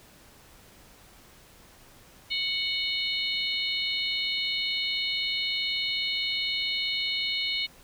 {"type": "harmonic tone with a mistuned harmonic", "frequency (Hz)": 741, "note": "F#5", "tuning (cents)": 2, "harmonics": [3, 4, 5, 6], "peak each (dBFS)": [-32, -32, -32, -32], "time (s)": [2.3, 7.67], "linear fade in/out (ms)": 20, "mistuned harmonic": 6, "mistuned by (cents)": -90, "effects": ["pink hiss -54 dBFS RMS until 7.83 s"]}